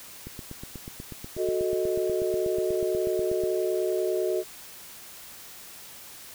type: click train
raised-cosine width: 3 ms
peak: -25 dBFS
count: 27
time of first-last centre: 0.27-3.437 s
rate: 8.21 Hz
type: chord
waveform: sine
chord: D# diminished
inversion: first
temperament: equal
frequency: 370 / 440 / 622.3 Hz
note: F#4 / A4 / D#5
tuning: 0 / 0 / 0 cents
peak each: -26 / -30 / -30 dBFS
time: 1.36-4.44 s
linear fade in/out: 50 ms
effects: white hiss -45 dBFS RMS until 6.34 s